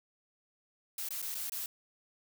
blue noise with dropouts, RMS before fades -38 dBFS, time 0.98-1.66 s, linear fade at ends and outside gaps 2 ms, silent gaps 1.088-1.106 / 1.218-1.225 / 1.345-1.35 / 1.497-1.52 s, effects none

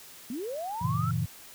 sine linear sweep, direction up, 217.4 to 1372 Hz, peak -32 dBFS, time 0.3-1.11 s, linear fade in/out 2 ms
sine chord, G diminished seventh, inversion none, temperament equal with one note detuned, 95.87 / 116.54 / 138.59 / 164.81 Hz, G2 / Bb2 / Db3 / Fb3, -38 / 0 / 0 / 0 cents, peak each -34 / -30 / -32 / -31 dBFS, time 0.81-1.26 s, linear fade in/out 10 ms
effects white hiss -49 dBFS RMS until 1.54 s

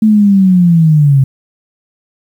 sine linear sweep, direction down, 220 to 132 Hz, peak -4 dBFS, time 0.02-1.24 s, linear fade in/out 5 ms, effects 7-bit

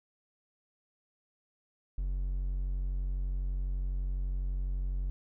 triangle tone, 46 Hz, F#1, 9 cents flat, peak -28 dBFS, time 1.98-5.1 s, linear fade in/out 0 ms, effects none

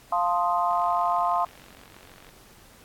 sine chord, F dominant seventh, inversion none, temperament equal, 698.5 / 880 / 1046.5 / 1244.5 Hz, F5 / A5 / C6 / Eb6, 0 / 0 / 0 / 0 cents, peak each -25 / -29 / -25 / -30 dBFS, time 0.12-1.45 s, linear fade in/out 5 ms
click train, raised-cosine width 0.3 ms, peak -33 dBFS, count 74, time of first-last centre 0.71-2.29 s, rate 46.2 Hz
effects pink hiss -53 dBFS RMS until 2.84 s + AAC 64 kbps

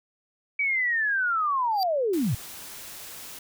sine linear sweep, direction down, 2294 to 92.1 Hz, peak -22 dBFS, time 0.59-2.35 s, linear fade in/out 5 ms
square tone with exponential growth, 4699 Hz, D8, in tune, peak -25 dBFS, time 1.71-1.83 s, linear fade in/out 0 ms, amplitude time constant 24 ms
white noise, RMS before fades -41 dBFS, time 2.13-3.39 s, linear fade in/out 5 ms
effects none

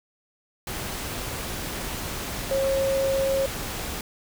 sine tone in noise, 541 Hz, C#5, 42 cents flat, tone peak -21 dBFS, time 2.51-3.46 s, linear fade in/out 2 ms, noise pink, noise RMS -32 dBFS, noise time 0.67-4.01 s, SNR +8 dB, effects none

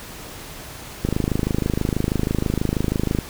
click train, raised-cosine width 3 ms, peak -7 dBFS, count 57, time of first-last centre 1.05-3.187 s, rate 26.2 Hz, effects pink hiss -37 dBFS RMS until 3.29 s

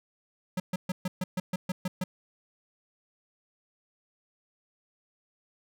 square tone bursts, 183.3 Hz, F#3, 16 cents flat, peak -28 dBFS, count 10, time 0.57-2.04 s, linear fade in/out 5 ms, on 30 ms, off 130 ms, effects none

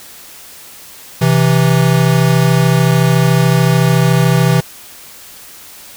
square tone pair together, 130.81 / 164.54 Hz, C3 / E3, 0 / -3 cents, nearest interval major third, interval 397 cents, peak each -12 dBFS, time 1.21-4.61 s, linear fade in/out 10 ms, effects white hiss -36 dBFS RMS until 5.96 s

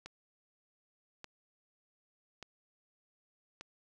click train, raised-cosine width 0.2 ms, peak -28 dBFS, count 4, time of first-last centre 0.06-3.61 s, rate 0.845 Hz, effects none

